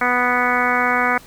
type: harmonic tone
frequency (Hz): 246.9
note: B3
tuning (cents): 0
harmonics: 1 / 2 / 3 / 4 / 5 / 6 / 7 / 8 / 9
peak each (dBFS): -26 / -26 / -23 / -24 / -22 / -22 / -26 / -25 / -24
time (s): 0.01-1.18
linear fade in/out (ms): 5
effects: pink hiss -44 dBFS RMS until 1.26 s